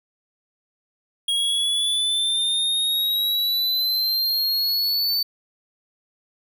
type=exponential sweep; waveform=square; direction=up; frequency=3285 to 4542 Hz; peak=-20 dBFS; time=1.28-5.23 s; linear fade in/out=5 ms; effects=10-bit